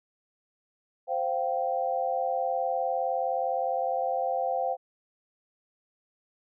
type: chord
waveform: sine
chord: C suspended fourth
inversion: none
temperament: equal with one note detuned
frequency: 523.3 / 698.5 / 778.1 Hz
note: C5 / F5 / G5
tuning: 0 / 0 / -13 cents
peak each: -30 dBFS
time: 1.07-4.77 s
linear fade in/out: 50 ms
effects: none